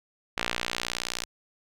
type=tone with band-pass filter sweep; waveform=sawtooth; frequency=59.4 Hz; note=A#1; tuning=33 cents sharp; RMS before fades=-33 dBFS; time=0.37-1.25 s; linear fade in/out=5 ms; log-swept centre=2500 to 5500 Hz; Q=1; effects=none